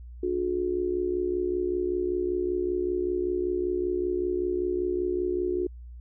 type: tone with amplitude modulation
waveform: sine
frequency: 360.6 Hz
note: F#4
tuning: 45 cents flat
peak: -21 dBFS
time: 0.23-5.67 s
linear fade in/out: 5 ms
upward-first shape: sine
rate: 65.2 Hz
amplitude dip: 80%
effects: added 60 Hz sine -40 dBFS peak until 6 s